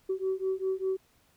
sine beating tone pair, 377.3 / 382.3 Hz, F#4 / G4, +34 / -43 cents, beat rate 5 Hz, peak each -30 dBFS, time 0.09-0.97 s, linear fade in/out 10 ms, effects tanh soft clip ceiling -22 dBFS + pink hiss -66 dBFS RMS until 1.36 s

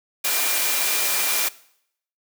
sine tone in noise, 2389 Hz, D7, 29 cents sharp, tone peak -32 dBFS, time 0.24-1.49 s, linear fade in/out 10 ms, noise white, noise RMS -22 dBFS, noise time 0.24-1.49 s, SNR -13 dB, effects noise-tail reverb RT60 0.7 s tail -20 dB re dry + high-pass 400 Hz 12 dB/octave

